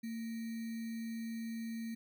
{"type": "tone with sample-and-hold", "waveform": "sine", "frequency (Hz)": 227, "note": "A#3", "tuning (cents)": -46, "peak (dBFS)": -38, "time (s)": [0.03, 1.95], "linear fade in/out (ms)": 10, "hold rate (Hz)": 2100, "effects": []}